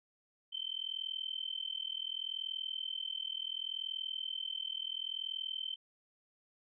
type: tone with amplitude modulation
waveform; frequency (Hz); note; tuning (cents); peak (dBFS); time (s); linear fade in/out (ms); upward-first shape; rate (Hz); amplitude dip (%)
sine; 3094; G7; -23; -33; 0.52-5.76; 20; sine; 40.7; 95
effects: none